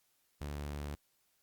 sawtooth tone, 72.7 Hz, D2, 17 cents flat, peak -35 dBFS, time 0.41-0.95 s, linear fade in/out 0 ms, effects white hiss -75 dBFS RMS until 1.42 s + Opus 48 kbps

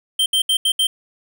square tone bursts at uneven times, 3136 Hz, G7, in tune, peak -15 dBFS, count 5, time 0.19-0.26 / 0.33-0.42 / 0.49-0.57 / 0.65-0.72 / 0.79-0.87 s, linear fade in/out 5 ms, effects none

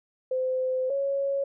sine tone pair in turn, 515 / 553.4 Hz, C5 / C#5, -28 / -3 cents, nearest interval minor second, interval 125 cents, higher second, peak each -24 dBFS, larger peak neither, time 0.31-0.9 / 0.9-1.44 s, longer first, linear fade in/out 5 ms, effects none

